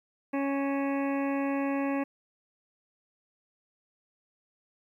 harmonic tone with a mistuned harmonic, 277.2 Hz, C#4, in tune, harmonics 1 / 2 / 3 / 4 / 6 / 7 / 8 / 9 / 10, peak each -28 / -34 / -38 / -40 / -44 / -45 / -46 / -47 / -48 dBFS, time 0.33-2.04 s, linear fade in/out 10 ms, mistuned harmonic 10, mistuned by -61 cents, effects 11-bit

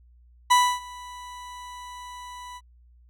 40% pulse tone with ADSR envelope, 987.8 Hz, B5, in tune, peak -13 dBFS, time 0.5-2.61 s, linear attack 15 ms, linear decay 280 ms, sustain -24 dB, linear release 45 ms, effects added 60 Hz sine -52 dBFS peak until 3.09 s + low-pass 11000 Hz 12 dB/octave

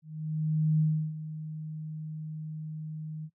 sine tone with ADSR envelope, 155.56 Hz, D#3, in tune, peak -21 dBFS, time 0.02-3.3 s, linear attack 780 ms, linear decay 330 ms, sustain -14 dB, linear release 56 ms, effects noise-tail reverb RT60 0.1 s tail -20 dB re dry

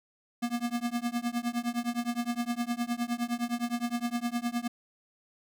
square tone with tremolo, 238.6 Hz, A#3, 41 cents sharp, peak -26 dBFS, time 0.42-4.68 s, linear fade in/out 10 ms, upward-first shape triangle, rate 9.7 Hz, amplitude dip 100%, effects none

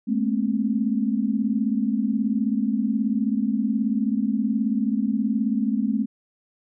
sine tone cluster, 212 / 230.7 / 267 Hz, G#3 / A#3 / C4, +36 / -18 / +35 cents, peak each -23 / -25 / -26 dBFS, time 0.07-6.06 s, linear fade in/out 20 ms, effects none

